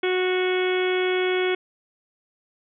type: harmonic tone with a mistuned harmonic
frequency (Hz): 367.7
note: F#4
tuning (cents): -11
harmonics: 1 / 2 / 3 / 4 / 5 / 6 / 7 / 8 / 9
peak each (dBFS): -21 / -33 / -37 / -32 / -36 / -30 / -37 / -40 / -34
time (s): 0.03-1.55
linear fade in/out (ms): 5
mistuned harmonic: 9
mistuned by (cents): +18
effects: none